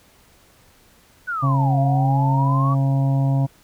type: exponential two-way sweep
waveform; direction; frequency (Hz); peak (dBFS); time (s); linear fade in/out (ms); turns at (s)
sine; down then up; 1518 to 680 to 1147; -22; 1.27-2.75; 20; 1.79
type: harmonic tone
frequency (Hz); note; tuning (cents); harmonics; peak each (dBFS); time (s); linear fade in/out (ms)
136.1; C#3; -31; 1 / 2 / 4 / 5 / 6 / 7; -16 / -26 / -35 / -32 / -39 / -37; 1.42-3.47; 20
effects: pink hiss -54 dBFS RMS until 3.63 s